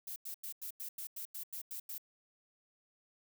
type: noise bursts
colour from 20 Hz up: violet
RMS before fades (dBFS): -43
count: 11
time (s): 0.07-1.981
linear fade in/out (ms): 5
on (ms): 91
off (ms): 91
effects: none